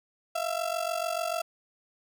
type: ring-modulated tone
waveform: 35% pulse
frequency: 670 Hz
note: E5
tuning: 28 cents sharp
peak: -24 dBFS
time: 0.35-1.42 s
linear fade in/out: 5 ms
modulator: 23.4 Hz
effects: none